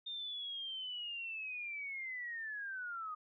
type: linear sweep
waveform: sine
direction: down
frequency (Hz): 3648 to 1224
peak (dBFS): -40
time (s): 0.06-3.15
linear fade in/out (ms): 10
effects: none